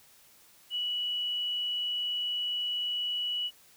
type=tone; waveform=sine; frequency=2941 Hz; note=F#7; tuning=11 cents flat; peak=-29 dBFS; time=0.7-3.51 s; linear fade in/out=50 ms; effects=white hiss -59 dBFS RMS until 3.76 s